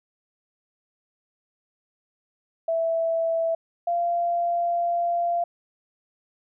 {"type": "tone pair in turn", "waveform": "sine", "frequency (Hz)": [659.3, 690.3], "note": ["E5", "F5"], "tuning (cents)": [0, -20], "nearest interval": "minor second", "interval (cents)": 80, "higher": "second", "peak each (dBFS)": -21, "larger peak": "neither", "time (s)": [[2.68, 3.55], [3.87, 5.44]], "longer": "second", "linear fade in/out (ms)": 5, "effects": []}